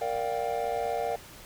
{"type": "chord", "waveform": "triangle", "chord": "G minor seventh", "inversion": "first", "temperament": "equal with one note detuned", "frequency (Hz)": [466.2, 587.3, 708.2, 784], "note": ["Bb4", "D5", "F5", "G5"], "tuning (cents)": [0, 0, 24, 0], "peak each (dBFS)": [-31, -32, -30, -33], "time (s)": [0.01, 1.16], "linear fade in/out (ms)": 5, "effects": ["pink hiss -48 dBFS RMS until 1.45 s"]}